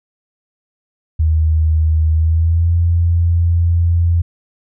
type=tone with pitch glide; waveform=sine; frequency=79 to 85.16 Hz; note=D#2 to F2; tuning=+27 to -43 cents; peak=-10 dBFS; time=1.19-4.22 s; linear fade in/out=10 ms; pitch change=+130 cents; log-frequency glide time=2.12-2.73 s; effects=none